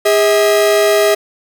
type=tone pair together; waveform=45% pulse; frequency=408.9 / 642.6 Hz; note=G#4 / E5; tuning=-27 / -44 cents; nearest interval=minor sixth; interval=783 cents; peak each=-12 dBFS; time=0.05-1.15 s; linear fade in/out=10 ms; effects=none